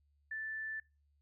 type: tone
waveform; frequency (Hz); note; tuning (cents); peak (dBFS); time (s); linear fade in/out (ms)
sine; 1760; A6; 0; -38; 0.31-0.8; 5
effects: noise-tail reverb RT60 0.3 s tail -25 dB re dry + added 72 Hz sine -70 dBFS peak until 1.21 s